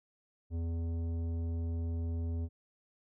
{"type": "tone with tanh clipping", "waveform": "sine", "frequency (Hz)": 83.4, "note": "E2", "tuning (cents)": 21, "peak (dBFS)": -34, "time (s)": [0.5, 2.49], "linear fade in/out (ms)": 50, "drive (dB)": 12, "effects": []}